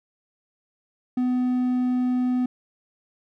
triangle tone, 250.6 Hz, B3, 25 cents sharp, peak -18 dBFS, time 1.17-2.46 s, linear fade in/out 5 ms, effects none

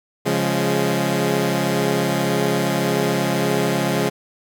15% pulse chord, Db major, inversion none, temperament equal with one note detuned, 137.87 / 174.61 / 207.7 Hz, Db3 / F3 / Ab3, -9 / 0 / 0 cents, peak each -16 dBFS, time 0.25-4.1 s, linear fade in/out 20 ms, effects none

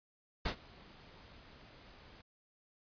pink noise with ADSR envelope, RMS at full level -33 dBFS, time 0.45-2.22 s, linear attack 10 ms, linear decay 90 ms, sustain -24 dB, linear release 13 ms, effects resampled to 11025 Hz

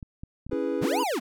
clicks, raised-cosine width 5 ms, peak -26 dBFS, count 5, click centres 0.028 / 0.235 / 0.466 / 0.496 / 0.531 s
triangle chord, C# minor seventh, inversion none, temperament equal, 277.2 / 329.6 / 415.3 / 493.9 Hz, C#4 / E4 / G#4 / B4, 0 / 0 / 0 / 0 cents, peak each -29 dBFS, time 0.51-1.04 s, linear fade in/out 10 ms
square linear two-way sweep, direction up then down, 61.4 to 1019 to 188.9 Hz, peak -26 dBFS, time 0.81-1.2 s, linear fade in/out 20 ms, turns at 1.01 s
effects none

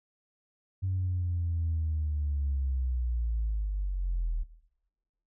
sine linear sweep, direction down, 95.2 to 38.89 Hz, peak -26 dBFS, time 0.82-4.44 s, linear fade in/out 20 ms, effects noise-tail reverb RT60 1.0 s tail -18 dB re dry + tanh soft clip ceiling -23 dBFS

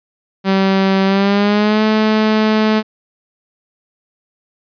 sawtooth tone with pitch glide, 192.8 to 216.4 Hz, G3 to A3, -28 to -29 cents, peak -7 dBFS, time 0.44-2.83 s, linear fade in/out 50 ms, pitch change +199 cents, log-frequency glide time 1.05-1.83 s, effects resampled to 11025 Hz

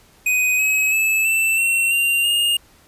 square tone with pitch steps, 2501 / 2554 / 2607 / 2662 / 2718 / 2775 / 2833 Hz, D#7 / D#7 / E7 / E7 / F7 / F7 / F7, +8 / +45 / -20 / +16 / -48 / -12 / +24 cents, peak -16 dBFS, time 0.26-2.57 s, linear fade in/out 5 ms, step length 330 ms, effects pink hiss -52 dBFS RMS until 2.87 s + resampled to 32000 Hz

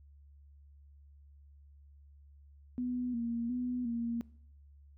sine tone with vibrato, 240.7 Hz, B3, 44 cents flat, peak -32 dBFS, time 2.78-4.21 s, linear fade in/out 0 ms, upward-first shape square, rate 1.4 Hz, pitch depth 51 cents each way, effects noise-tail reverb RT60 0.6 s tail -21 dB re dry + added 71 Hz sine -55 dBFS peak until 4.97 s

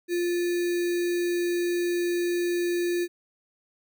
sine tone with sample-and-hold, 349.2 Hz, F4, in tune, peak -23 dBFS, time 0.08-3.08 s, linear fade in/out 50 ms, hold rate 2100 Hz, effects none

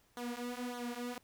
sawtooth tone with flanger, 243.6 Hz, B3, 24 cents flat, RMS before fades -41 dBFS, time 0.17-1.18 s, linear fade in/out 0 ms, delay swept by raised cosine 0.39 to 5.39 ms, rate 1.7 Hz, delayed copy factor -0.85, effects pink hiss -70 dBFS RMS until 1.23 s

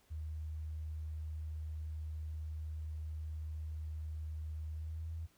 sine tone with pitch glide, 77.78 to 81.36 Hz, D#2 to E2, 0 to -22 cents, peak -39 dBFS, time 0.1-5.27 s, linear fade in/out 20 ms, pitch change +78 cents, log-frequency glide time 4.72-5.13 s, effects pink hiss -70 dBFS RMS until 5.37 s

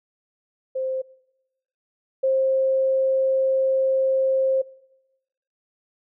sine tone pair in turn, 523.3 / 530 Hz, C5 / C5, 0 / +22 cents, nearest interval unison, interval 22 cents, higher second, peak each -23 / -17 dBFS, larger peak second, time 0.75-1.02 / 2.23-4.62 s, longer second, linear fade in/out 10 ms, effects noise-tail reverb RT60 1.0 s tail -23 dB re dry

